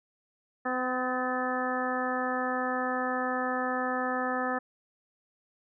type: harmonic tone with a mistuned harmonic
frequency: 254.4 Hz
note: C4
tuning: 48 cents flat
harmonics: 1 / 2 / 3 / 4 / 5 / 6 / 7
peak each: -34 / -34 / -34 / -39 / -34 / -44 / -35 dBFS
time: 0.65-4.59 s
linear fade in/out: 10 ms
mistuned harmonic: 7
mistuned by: -28 cents
effects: none